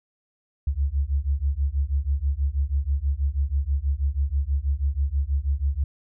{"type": "beating tone pair", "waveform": "sine", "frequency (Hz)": [67, 73.2], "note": ["C2", "D2"], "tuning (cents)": [42, -5], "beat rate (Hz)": 6.2, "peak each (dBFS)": -24, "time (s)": [0.67, 5.84], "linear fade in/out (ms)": 5, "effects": []}